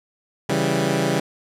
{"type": "chord", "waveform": "15% pulse", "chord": "C# diminished", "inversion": "none", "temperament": "equal", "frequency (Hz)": [138.59, 164.81, 196], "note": ["C#3", "E3", "G3"], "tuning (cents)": [0, 0, 0], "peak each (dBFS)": -17, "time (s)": [0.49, 1.2], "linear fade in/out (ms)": 5, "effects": ["low-pass 11000 Hz 12 dB/octave"]}